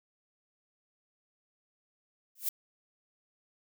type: noise with exponential growth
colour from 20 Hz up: violet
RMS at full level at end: -26 dBFS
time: 2.35-2.49 s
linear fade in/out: 5 ms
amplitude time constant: 29 ms
effects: none